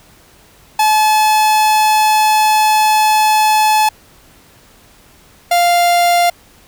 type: tone pair in turn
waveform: 45% pulse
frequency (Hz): 860 / 697.6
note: A5 / F5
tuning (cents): -40 / -2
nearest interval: major third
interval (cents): 362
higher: first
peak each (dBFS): -9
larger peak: neither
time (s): 0.79-3.89 / 5.51-6.3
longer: first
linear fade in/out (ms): 5
effects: pink hiss -46 dBFS RMS until 6.67 s